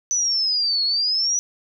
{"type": "exponential two-way sweep", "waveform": "sine", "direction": "down then up", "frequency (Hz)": [6050, 4300, 5930], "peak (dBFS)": -18, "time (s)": [0.11, 1.39], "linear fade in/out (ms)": 0, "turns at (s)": 0.84, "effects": []}